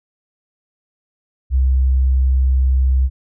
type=tone; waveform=sine; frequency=65.2 Hz; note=C2; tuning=5 cents flat; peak=-11 dBFS; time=1.5-3.1 s; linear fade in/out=50 ms; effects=none